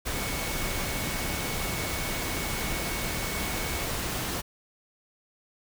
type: tone in noise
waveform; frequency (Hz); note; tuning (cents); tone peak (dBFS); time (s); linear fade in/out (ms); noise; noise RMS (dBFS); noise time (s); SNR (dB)
sine; 2217; C#7; 0; -39; 0.13-3.87; 20; pink; -31; 0.05-4.42; -11
effects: none